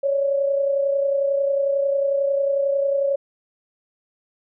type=tone pair together; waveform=sine; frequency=554.4 / 585.5 Hz; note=C#5 / D5; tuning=0 / -5 cents; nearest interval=minor second; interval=95 cents; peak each=-18 / -28 dBFS; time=0.03-3.16 s; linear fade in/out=10 ms; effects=none